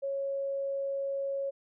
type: tone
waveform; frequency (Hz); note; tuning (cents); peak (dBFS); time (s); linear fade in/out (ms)
sine; 551; C#5; -11; -30; 0.02-1.51; 20
effects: none